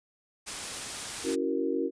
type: noise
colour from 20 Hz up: white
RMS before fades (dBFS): -36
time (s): 0.46-1.36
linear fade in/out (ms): 20
type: chord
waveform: sine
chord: F# dominant seventh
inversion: second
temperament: equal with one note detuned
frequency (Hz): 277.2 / 329.6 / 376 / 466.2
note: C#4 / E4 / F#4 / A#4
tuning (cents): 0 / 0 / +28 / 0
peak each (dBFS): -32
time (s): 1.23-1.91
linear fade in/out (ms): 50
effects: resampled to 22050 Hz